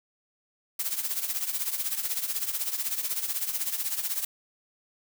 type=noise with tremolo; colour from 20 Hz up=blue; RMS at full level=-27 dBFS; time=0.79-4.25 s; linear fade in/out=5 ms; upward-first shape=triangle; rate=16 Hz; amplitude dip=80%; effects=none